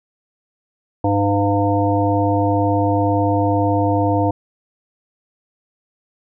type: harmonic tone with a mistuned harmonic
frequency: 101 Hz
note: G#2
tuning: 48 cents flat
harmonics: 1 / 3 / 5 / 7 / 9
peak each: -19 / -19 / -22 / -21 / -23 dBFS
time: 1.04-4.31 s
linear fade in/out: 5 ms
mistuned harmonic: 7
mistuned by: -22 cents
effects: none